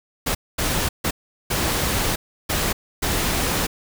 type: noise bursts at uneven times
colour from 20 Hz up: pink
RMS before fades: -22 dBFS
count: 6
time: 0.26-0.35 / 0.58-0.89 / 1.04-1.11 / 1.5-2.16 / 2.49-2.73 / 3.02-3.67 s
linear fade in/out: 10 ms
effects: none